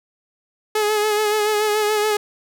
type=tone with vibrato; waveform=sawtooth; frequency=423.5 Hz; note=G#4; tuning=34 cents sharp; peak=-13 dBFS; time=0.75-2.17 s; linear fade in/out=5 ms; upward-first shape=sine; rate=7 Hz; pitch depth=35 cents each way; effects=none